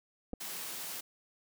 clicks, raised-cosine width 2 ms, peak -27 dBFS, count 2, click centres 0.333 / 0.337 s
white high-pass noise, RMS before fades -41 dBFS, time 0.4-1.01 s, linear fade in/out 10 ms, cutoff 140 Hz, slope 24 dB/octave
effects none

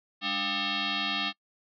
sine tone with frequency modulation, 293.7 Hz, D4, in tune, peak -27 dBFS, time 0.21-1.33 s, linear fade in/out 50 ms, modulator 497 Hz, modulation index 7.8, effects noise-tail reverb RT60 0.1 s tail -26 dB re dry

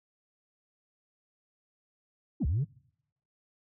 sine linear two-way sweep, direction down then up, 348.9 to 59.4 to 155.1 Hz, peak -24 dBFS, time 2.4-2.65 s, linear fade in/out 20 ms, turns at 2.46 s, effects noise-tail reverb RT60 0.8 s tail -26 dB re dry + tanh soft clip ceiling -23 dBFS

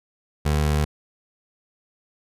25% pulse tone, 74.8 Hz, D2, 32 cents sharp, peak -15 dBFS, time 0.45-0.85 s, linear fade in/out 10 ms, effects resampled to 32000 Hz

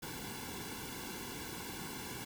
pink noise with comb filter, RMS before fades -44 dBFS, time 0.02-2.25 s, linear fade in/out 10 ms, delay 1.6 ms, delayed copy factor -0.9, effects none

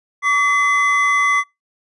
triangle tone pair together, 1141 / 2034 Hz, C#6 / C7, +50 / -50 cents, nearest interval minor seventh, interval 1000 cents, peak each -14 dBFS, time 0.22-1.44 s, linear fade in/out 50 ms, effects noise-tail reverb RT60 0.2 s tail -24 dB re dry + resampled to 24000 Hz

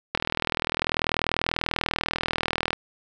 click train, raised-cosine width 0.3 ms, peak -7 dBFS, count 105, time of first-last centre 0.15-2.731 s, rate 40.3 Hz, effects none

